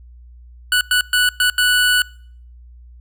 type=tone bursts at uneven times; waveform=25% pulse; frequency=1480 Hz; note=F#6; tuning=in tune; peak=-9 dBFS; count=5; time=0.72-0.81 / 0.91-1.01 / 1.13-1.29 / 1.4-1.5 / 1.58-2.02 s; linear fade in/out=2 ms; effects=noise-tail reverb RT60 0.6 s tail -25 dB re dry + added 60 Hz sine -39 dBFS peak until 3 s